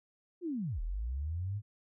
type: linear two-way sweep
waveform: sine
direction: down then up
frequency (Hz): 370 to 36.77 to 107.6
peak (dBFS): -33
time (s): 0.41-1.62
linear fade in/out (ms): 50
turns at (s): 0.81
effects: none